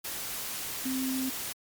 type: tone in noise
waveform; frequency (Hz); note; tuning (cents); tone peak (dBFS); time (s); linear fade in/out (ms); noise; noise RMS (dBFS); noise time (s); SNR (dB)
sine; 261.6; C4; 0; -29; 0.85-1.3; 10; white; -36; 0.04-1.53; +4
effects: MP3 96 kbps